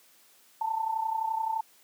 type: tone with amplitude modulation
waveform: sine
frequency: 889 Hz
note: A5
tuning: 18 cents sharp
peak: -24 dBFS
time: 0.61-1.61 s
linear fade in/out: 5 ms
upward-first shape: sine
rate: 31.6 Hz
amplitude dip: 70%
effects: white hiss -60 dBFS RMS until 1.83 s + high-pass 200 Hz 12 dB/octave